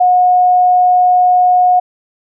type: tone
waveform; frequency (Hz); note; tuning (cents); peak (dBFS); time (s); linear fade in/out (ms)
sine; 725; F#5; -35; -6; 0-1.8; 10
effects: none